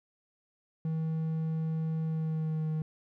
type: tone with pitch glide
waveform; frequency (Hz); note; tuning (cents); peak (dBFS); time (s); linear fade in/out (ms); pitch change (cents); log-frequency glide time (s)
triangle; 160 to 156.53; D#3 to D#3; +49 to +11; -27; 0.85-2.82; 2; -38; 2.04-2.7
effects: none